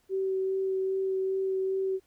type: tone with vibrato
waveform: sine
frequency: 381.9 Hz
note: G4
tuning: 45 cents flat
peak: -26 dBFS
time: 0.09-2 s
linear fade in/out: 50 ms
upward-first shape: sine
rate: 2.5 Hz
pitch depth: 10 cents each way
effects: pink hiss -69 dBFS RMS until 2.06 s